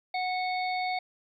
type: harmonic tone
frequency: 736 Hz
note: F#5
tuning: 9 cents flat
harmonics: 1 / 3 / 5 / 6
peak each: -29 / -34 / -43 / -41 dBFS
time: 0.14-0.99 s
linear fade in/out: 5 ms
effects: 11-bit